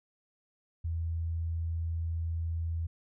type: tone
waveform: sine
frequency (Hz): 82.7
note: E2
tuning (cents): +6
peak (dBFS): -30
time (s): 0.84-2.87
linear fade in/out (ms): 10
effects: none